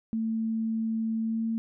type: tone with pitch glide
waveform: sine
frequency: 223.5 to 225.8 Hz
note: A3 to A3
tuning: +27 to +45 cents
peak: -26 dBFS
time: 0.13-1.58 s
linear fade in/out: 0 ms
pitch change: +18 cents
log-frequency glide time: 1.21-1.46 s
effects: none